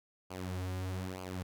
sawtooth tone with flanger, 92.5 Hz, F#2, in tune, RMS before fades -39 dBFS, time 0.3-1.43 s, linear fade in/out 10 ms, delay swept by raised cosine 0.53 to 6.33 ms, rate 1.1 Hz, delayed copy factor -0.75, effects none

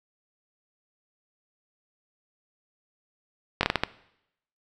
slowing click train, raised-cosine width 0.3 ms, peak -5 dBFS, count 6, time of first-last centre 3.61-3.836 s, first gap 21 ms, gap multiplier 1.39, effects noise-tail reverb RT60 0.8 s tail -19 dB re dry

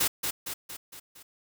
white noise with echo, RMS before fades -25 dBFS, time 0-0.08 s, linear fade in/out 10 ms, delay 230 ms, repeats 5, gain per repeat -5 dB, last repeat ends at 1.23 s, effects none

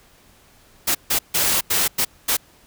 white noise bursts at uneven times, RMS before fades -19 dBFS, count 6, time 0.87-0.95 / 1.1-1.19 / 1.34-1.61 / 1.7-1.88 / 1.98-2.05 / 2.28-2.37 s, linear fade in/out 10 ms, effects pink hiss -53 dBFS RMS until 2.66 s

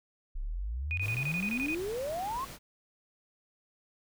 sine exponential sweep, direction up, 30.38 to 1115 Hz, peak -32 dBFS, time 0.35-2.45 s, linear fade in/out 10 ms
sine tone bursts, 2475 Hz, D#7, 10 cents flat, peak -31 dBFS, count 10, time 0.91-1.747 s, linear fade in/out 0 ms, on 63 ms, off 23 ms
pink noise, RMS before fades -45 dBFS, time 1-2.59 s, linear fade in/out 50 ms
effects none

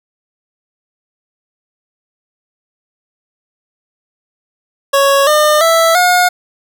25% pulse tone with pitch steps, 554.4 / 604.6 / 659.3 / 719 Hz, C#5 / D#5 / E5 / F#5, 0 / -50 / 0 / -50 cents, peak -4 dBFS, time 4.93-6.29 s, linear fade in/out 10 ms, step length 340 ms, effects none

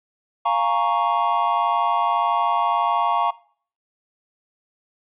triangle chord, Bb minor seventh, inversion second, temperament equal, 698.5 / 830.6 / 932.3 / 1108.7 Hz, F5 / Ab5 / Bb5 / Db6, 0 / 0 / 0 / 0 cents, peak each -22 / -24 / -20 / -20 dBFS, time 0.45-3.31 s, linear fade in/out 10 ms, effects noise-tail reverb RT60 0.5 s tail -21 dB re dry + resampled to 8000 Hz

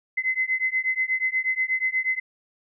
sine beating tone pair, 2043 / 2051.3 Hz, C7 / C7, -42 / -35 cents, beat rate 8.3 Hz, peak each -25 dBFS, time 0.17-2.2 s, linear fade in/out 10 ms, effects none

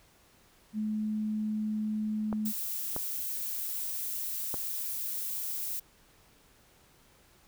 sine tone, 214.4 Hz, A3, 45 cents flat, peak -29 dBFS, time 0.73-2.53 s, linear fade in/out 50 ms
clicks, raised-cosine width 1 ms, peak -21 dBFS, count 3, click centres 2.328 / 2.964 / 4.542 s
violet noise, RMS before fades -35 dBFS, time 2.45-5.8 s, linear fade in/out 10 ms
effects pink hiss -62 dBFS RMS until 7.47 s

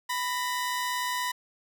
sawtooth tone pair together, 991 / 1845 Hz, B5 / A#6, +6 / -18 cents, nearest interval major seventh, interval 1076 cents, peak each -25 / -32 dBFS, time 0.09-1.32 s, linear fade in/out 10 ms, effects none

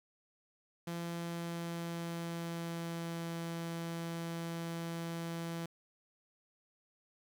sawtooth tone with pitch glide, 170.1 to 167.37 Hz, F3 to E3, -45 to +27 cents, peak -34 dBFS, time 0.87-5.66 s, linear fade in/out 5 ms, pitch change -28 cents, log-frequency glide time 0.98-3.33 s, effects 10-bit

